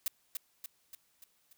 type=noise with echo; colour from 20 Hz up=blue; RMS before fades=-32 dBFS; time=0.06-0.08 s; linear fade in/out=2 ms; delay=290 ms; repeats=5; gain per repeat=-5 dB; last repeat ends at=1.53 s; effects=white hiss -72 dBFS RMS until 1.57 s